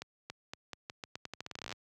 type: accelerating click train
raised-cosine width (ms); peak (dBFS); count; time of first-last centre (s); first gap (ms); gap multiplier
0.2; -23; 22; 0.02-1.725; 280; 0.84
effects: high-pass 80 Hz 12 dB/octave